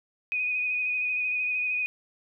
sine tone with vibrato, 2489 Hz, D#7, in tune, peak -25 dBFS, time 0.32-1.86 s, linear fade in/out 0 ms, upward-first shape sine, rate 13 Hz, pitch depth 24 cents each way, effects none

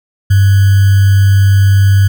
sine tone with sample-and-hold, 98 Hz, G2, in tune, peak -4 dBFS, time 0.3-2.08 s, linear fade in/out 10 ms, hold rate 1575 Hz, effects none

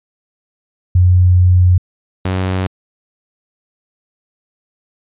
sine / sawtooth tone pair in turn, 90.3 / 93.43 Hz, F#2 / F#2, -42 / +17 cents, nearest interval minor second, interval 59 cents, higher second, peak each -6 / -11 dBFS, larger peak first, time 0.95-1.78 / 2.25-2.67 s, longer first, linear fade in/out 5 ms, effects resampled to 8000 Hz

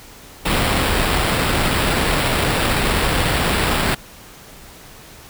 pink noise with sample-and-hold, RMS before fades -18 dBFS, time 0.45-3.95 s, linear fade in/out 10 ms, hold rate 6300 Hz, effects pink hiss -41 dBFS RMS until 5.29 s

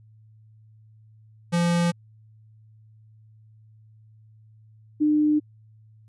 square / sine tone pair in turn, 172.1 / 301.2 Hz, F3 / D4, -25 / +44 cents, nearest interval minor seventh, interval 969 cents, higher second, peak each -20 / -17 dBFS, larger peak second, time 1.52-1.92 / 5-5.4 s, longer neither, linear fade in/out 20 ms, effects added 109 Hz sine -50 dBFS peak until 6.08 s + resampled to 24000 Hz

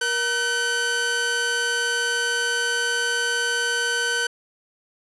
sawtooth tone pair together, 473.5 / 1520 Hz, A#4 / F#6, +27 / +46 cents, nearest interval octave + minor sixth, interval 2019 cents, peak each -25 / -18 dBFS, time 0.01-4.27 s, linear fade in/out 5 ms, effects resampled to 24000 Hz

